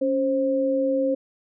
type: tone pair together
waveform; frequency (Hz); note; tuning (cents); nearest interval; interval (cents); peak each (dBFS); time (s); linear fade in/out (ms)
sine; 277.2 / 529.1; C#4 / C5; 0 / +19; major seventh; 1119; -24 / -21; 0.01-1.15; 10
effects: none